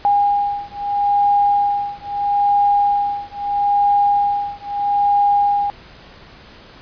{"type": "beating tone pair", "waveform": "sine", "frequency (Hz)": [813, 813.77], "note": ["G#5", "G#5"], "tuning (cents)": [-37, -35], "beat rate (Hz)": 0.77, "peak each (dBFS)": -17, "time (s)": [0.05, 5.7], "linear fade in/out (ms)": 0, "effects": ["pink hiss -42 dBFS RMS until 6.81 s", "resampled to 11025 Hz"]}